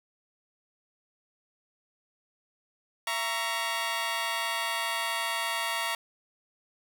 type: chord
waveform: 15% pulse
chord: A# diminished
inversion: second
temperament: just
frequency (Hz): 671.3 / 932.3 / 1118.8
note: E5 / A#5 / C#6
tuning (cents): +31 / 0 / +16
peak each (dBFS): -29 / -25 / -28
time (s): 3.07-5.95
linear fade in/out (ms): 2
effects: none